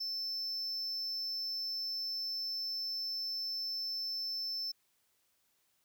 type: tone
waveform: triangle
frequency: 5300 Hz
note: E8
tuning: 9 cents sharp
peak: -34 dBFS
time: 0-4.72 s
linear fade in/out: 10 ms
effects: white hiss -75 dBFS RMS until 5.84 s